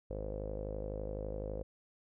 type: tone with low-pass filter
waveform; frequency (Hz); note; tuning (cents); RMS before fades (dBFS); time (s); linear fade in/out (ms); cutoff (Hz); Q
sawtooth; 51.91; G#1; 0; -40; 0.1-1.63; 5; 520; 8.4
effects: none